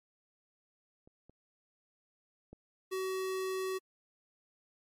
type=clicks; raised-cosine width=2 ms; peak=-45 / -43 / -36 dBFS; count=3; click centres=1.075 / 1.296 / 2.53 s
type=tone; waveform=square; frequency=377.5 Hz; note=F#4; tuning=35 cents sharp; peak=-34 dBFS; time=2.91-3.79 s; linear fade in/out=20 ms
effects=MP3 64 kbps